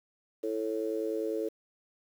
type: chord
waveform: sine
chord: A major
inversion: second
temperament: just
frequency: 330 / 440 / 550 Hz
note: E4 / A4 / C#5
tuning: +2 / 0 / -14 cents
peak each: -35 / -32 / -37 dBFS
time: 0.43-1.49 s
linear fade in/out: 10 ms
effects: 9-bit